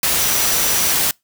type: tone in noise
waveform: sine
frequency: 5860 Hz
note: F#8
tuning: 18 cents flat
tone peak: -25 dBFS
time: 0.19-0.92 s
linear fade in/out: 2 ms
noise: white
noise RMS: -17 dBFS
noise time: 0.03-1.11 s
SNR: -11 dB
effects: noise-tail reverb RT60 0.2 s tail -26 dB re dry